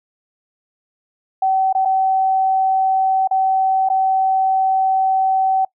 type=tone with dropouts; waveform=sine; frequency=764 Hz; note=G5; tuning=45 cents flat; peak=-13 dBFS; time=1.42-5.65 s; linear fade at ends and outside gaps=5 ms; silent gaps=1.728-1.749 / 1.851-1.855 / 3.275-3.31 / 3.889-3.899 s; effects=noise-tail reverb RT60 0.1 s tail -23 dB re dry